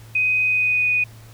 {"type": "tone with pitch glide", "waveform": "sine", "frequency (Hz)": [2506, 2480], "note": ["D#7", "D#7"], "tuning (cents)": [12, -6], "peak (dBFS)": -16, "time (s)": [0.15, 1.04], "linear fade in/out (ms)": 5, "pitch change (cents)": -18, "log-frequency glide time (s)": [0.44, 0.89], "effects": ["added 112 Hz sine -41 dBFS peak until 1.33 s", "pink hiss -49 dBFS RMS until 1.33 s"]}